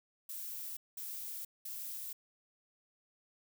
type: noise bursts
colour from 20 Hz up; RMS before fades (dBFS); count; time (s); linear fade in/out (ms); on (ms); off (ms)
violet; -43; 3; 0.29-2.13; 5; 480; 200
effects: none